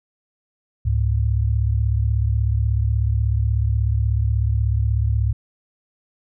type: tone pair together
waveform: sine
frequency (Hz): 69.9 / 106.31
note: C#2 / G#2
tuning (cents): +15 / +41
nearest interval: perfect fifth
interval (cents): 726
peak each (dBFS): -19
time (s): 0.85-5.33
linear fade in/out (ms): 10
effects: none